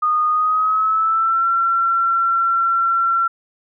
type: tone with pitch glide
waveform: sine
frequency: 1231 to 1358 Hz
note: D#6 to F6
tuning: -19 to -49 cents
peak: -14 dBFS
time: 0.02-3.28 s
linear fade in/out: 10 ms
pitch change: +170 cents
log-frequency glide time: 0.28-1.46 s
effects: none